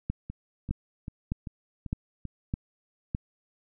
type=two click trains; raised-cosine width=5 ms; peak=-16 / -24 dBFS; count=6 / 6; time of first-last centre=0.1-3.149 / 0.3-2.253 s; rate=1.64 / 2.56 Hz; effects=none